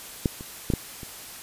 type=clicks; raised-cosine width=3 ms; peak=-8 / -25 / -11 / -9 / -25 dBFS; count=5; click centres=0.258 / 0.409 / 0.702 / 0.737 / 1.032 s; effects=white hiss -41 dBFS RMS until 1.42 s + resampled to 32000 Hz